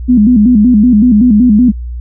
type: tone with vibrato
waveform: sine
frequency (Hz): 228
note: A#3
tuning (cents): -38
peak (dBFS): -3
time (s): 0.08-1.72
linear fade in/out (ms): 20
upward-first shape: square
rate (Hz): 5.3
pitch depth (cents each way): 150
effects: added 60 Hz sine -18 dBFS peak until 2 s